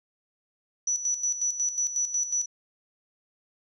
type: tone with tremolo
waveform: sine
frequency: 5920 Hz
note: F#8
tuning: in tune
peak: -23 dBFS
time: 0.87-2.46 s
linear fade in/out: 5 ms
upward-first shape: square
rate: 5.5 Hz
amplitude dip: 65%
effects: none

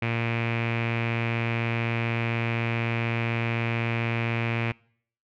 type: tone with low-pass filter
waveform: sawtooth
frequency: 115.9 Hz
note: A#2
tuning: 10 cents flat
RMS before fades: -27 dBFS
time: 0.02-4.72 s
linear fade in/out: 5 ms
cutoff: 2400 Hz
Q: 5.6
effects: noise-tail reverb RT60 0.6 s tail -25 dB re dry

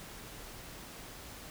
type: silence
effects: pink hiss -48 dBFS RMS until 1.5 s

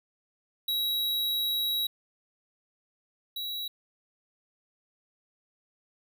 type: tone pair in turn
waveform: square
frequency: 3865 / 3886 Hz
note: B7 / B7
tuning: -38 / -29 cents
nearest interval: unison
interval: 9 cents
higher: second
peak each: -27 / -33 dBFS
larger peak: first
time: 0.68-1.87 / 3.36-3.68 s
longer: first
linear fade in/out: 5 ms
effects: none

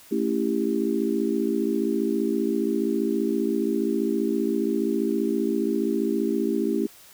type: chord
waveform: sine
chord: A dominant seventh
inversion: none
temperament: just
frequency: 220 / 275 / 330 / 396 Hz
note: A3 / C#4 / E4 / G4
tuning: 0 / -14 / +2 / +18 cents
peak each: -27 dBFS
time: 0.11-6.87 s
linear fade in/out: 10 ms
effects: white hiss -50 dBFS RMS until 7.13 s

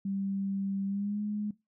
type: tone with pitch glide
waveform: sine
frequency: 196 to 208.9 Hz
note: G3 to G#3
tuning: 0 to +10 cents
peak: -30 dBFS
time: 0.05-1.51 s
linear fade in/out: 5 ms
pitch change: +110 cents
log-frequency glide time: 0.86-1.21 s
effects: noise-tail reverb RT60 0.2 s tail -19 dB re dry

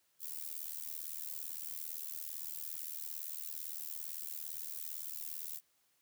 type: noise with amplitude modulation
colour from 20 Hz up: violet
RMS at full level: -39 dBFS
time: 0.19-5.61 s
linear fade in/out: 50 ms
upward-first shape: sine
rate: 77.7 Hz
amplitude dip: 100%
effects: white hiss -75 dBFS RMS until 6.01 s + high-pass 60 Hz 12 dB/octave

